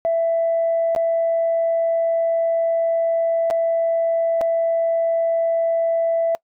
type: tone with dropouts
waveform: sine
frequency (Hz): 664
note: E5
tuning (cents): +12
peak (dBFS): -15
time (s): 0.05-6.35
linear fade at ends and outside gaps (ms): 0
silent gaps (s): 0.95-0.962 / 3.502-3.509 / 4.41-4.414
effects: noise-tail reverb RT60 0.1 s tail -25 dB re dry + tanh soft clip ceiling -12 dBFS